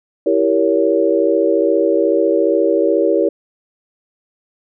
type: chord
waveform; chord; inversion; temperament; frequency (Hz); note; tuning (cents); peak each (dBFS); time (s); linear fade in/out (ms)
sine; E diminished seventh; none; equal with one note detuned; 329.6 / 392 / 466.2 / 561.8; E4 / G4 / Bb4 / Db5; 0 / 0 / 0 / +23; -17; 0.26-3.29; 5
effects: none